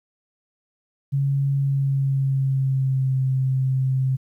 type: tone with pitch glide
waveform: sine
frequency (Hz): 138.59 to 131.65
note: C#3 to C3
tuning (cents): 0 to +11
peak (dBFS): -18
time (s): 1.12-4.17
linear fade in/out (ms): 20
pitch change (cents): -89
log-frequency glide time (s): 1.57-3.18
effects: 10-bit